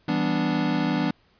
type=chord; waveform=square; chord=E minor seventh; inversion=none; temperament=equal; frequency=164.81 / 196 / 246.9 / 293.7 Hz; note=E3 / G3 / B3 / D4; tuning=0 / 0 / 0 / 0 cents; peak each=-29 / -29 / -28 / -27 dBFS; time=0.08-1.11 s; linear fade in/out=5 ms; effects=pink hiss -62 dBFS RMS until 1.39 s + resampled to 11025 Hz